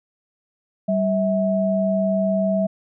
sine tone pair together, 194.01 / 649 Hz, G3 / E5, -18 / -27 cents, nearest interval octave + major sixth, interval 2091 cents, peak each -20 dBFS, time 0.88-2.67 s, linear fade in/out 10 ms, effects none

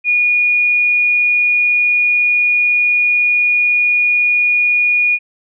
sine tone, 2446 Hz, D#7, 30 cents flat, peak -10 dBFS, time 0.04-5.19 s, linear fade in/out 50 ms, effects none

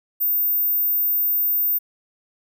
sine tone, 14560 Hz, A#9, 42 cents flat, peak -16 dBFS, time 0.2-1.79 s, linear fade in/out 20 ms, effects tanh soft clip ceiling -14 dBFS

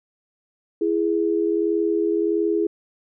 sine tone pair together, 333.8 / 415.3 Hz, E4 / G#4, +22 / 0 cents, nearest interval major third, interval 378 cents, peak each -21 / -21 dBFS, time 0.81-2.67 s, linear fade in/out 5 ms, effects none

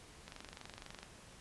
click train, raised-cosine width 0.2 ms, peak -30 dBFS, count 19, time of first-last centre 0.28-1.03 s, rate 24 Hz, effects pink hiss -57 dBFS RMS until 1.4 s + resampled to 24000 Hz

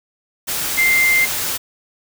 sine tone in noise, 2093 Hz, C7, in tune, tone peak -12 dBFS, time 0.77-1.26 s, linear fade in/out 20 ms, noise white, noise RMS -22 dBFS, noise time 0.47-1.58 s, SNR +7 dB, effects none

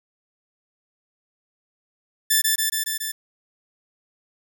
5% pulse tone with echo, 1760 Hz, A6, in tune, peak -5 dBFS, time 2.3-2.42 s, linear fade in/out 10 ms, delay 140 ms, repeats 5, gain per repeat -2 dB, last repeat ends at 3.12 s, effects none

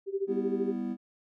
sine tone with tremolo, 392 Hz, G4, in tune, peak -25 dBFS, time 0.06-0.75 s, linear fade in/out 50 ms, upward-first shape sine, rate 13 Hz, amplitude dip 90%
triangle chord, E minor, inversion first, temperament just, 197.78 / 247.2 / 329.6 Hz, G3 / B3 / E4, +16 / +2 / 0 cents, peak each -34 / -31 / -36 dBFS, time 0.27-0.97 s, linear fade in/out 50 ms
effects none

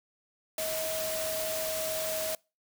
sine tone in noise, 635 Hz, D#5, 35 cents sharp, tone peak -33 dBFS, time 0.58-2.35 s, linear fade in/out 2 ms, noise white, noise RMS -35 dBFS, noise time 0.58-2.35 s, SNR -1 dB, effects noise-tail reverb RT60 0.3 s tail -26 dB re dry

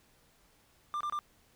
triangle tone bursts, 1191 Hz, D6, 24 cents sharp, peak -30 dBFS, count 3, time 0.94-1.19 s, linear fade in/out 0 ms, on 66 ms, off 26 ms, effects pink hiss -66 dBFS RMS until 1.55 s

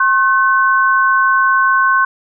sine tone pair together, 1074 / 1518.9 Hz, C6 / F#6, +45 / +45 cents, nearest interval tritone, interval 600 cents, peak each -12 dBFS, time 0-2.05 s, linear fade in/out 5 ms, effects none

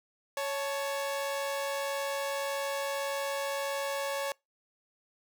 sawtooth tone pair together, 556.1 / 875 Hz, C#5 / A5, +5 / -10 cents, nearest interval minor sixth, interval 785 cents, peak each -28 / -35 dBFS, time 0.37-4.32 s, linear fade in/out 2 ms, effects noise-tail reverb RT60 0.2 s tail -25 dB re dry

